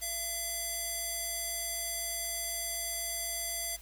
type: tone with band-pass filter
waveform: square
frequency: 677 Hz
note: E5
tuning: 46 cents sharp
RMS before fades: -36 dBFS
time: 0.01-3.77 s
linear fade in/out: 20 ms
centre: 9700 Hz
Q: 1.4
effects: added 50 Hz sine -51 dBFS peak until 3.81 s + white hiss -55 dBFS RMS until 3.81 s